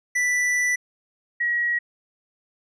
square / sine tone pair in turn, 1975.5 / 1908 Hz, B6 / A#6, 0 / +40 cents, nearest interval minor second, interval 60 cents, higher first, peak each -20 dBFS, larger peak neither, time 0.15-0.76 / 1.4-1.79 s, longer first, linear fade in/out 10 ms, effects low-pass 9000 Hz 12 dB/octave

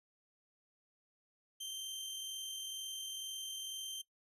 sawtooth tone with amplitude modulation, 3136 Hz, G7, in tune, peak -37 dBFS, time 1.6-4.02 s, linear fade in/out 10 ms, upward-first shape sine, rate 42.1 Hz, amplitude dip 25%, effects noise-tail reverb RT60 0.1 s tail -18 dB re dry + resampled to 32000 Hz

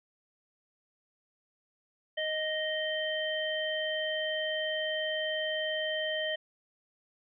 harmonic tone, 622.3 Hz, D#5, in tune, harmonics 1 / 3 / 5, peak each -33 / -35 / -35 dBFS, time 2.17-6.36 s, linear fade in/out 10 ms, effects none

